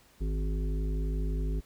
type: harmonic tone with a mistuned harmonic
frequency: 51.91 Hz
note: G#1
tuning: in tune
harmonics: 1 / 3 / 5 / 7 / 8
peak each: -28 / -38 / -42 / -45 / -46 dBFS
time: 0.2-1.61 s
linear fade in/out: 20 ms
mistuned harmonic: 3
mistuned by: +16 cents
effects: pink hiss -61 dBFS RMS until 1.65 s